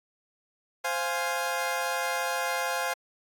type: chord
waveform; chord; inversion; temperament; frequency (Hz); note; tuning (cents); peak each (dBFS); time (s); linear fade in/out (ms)
20% pulse; F minor; second; equal; 523.3 / 698.5 / 830.6; C5 / F5 / Ab5; 0 / 0 / 0; -27; 0.84-2.94; 10
effects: AAC 64 kbps